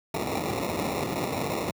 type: noise with sample-and-hold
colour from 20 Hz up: white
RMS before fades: -29 dBFS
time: 0.14-1.71 s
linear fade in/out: 5 ms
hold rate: 1575 Hz
effects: high-pass 100 Hz 12 dB/octave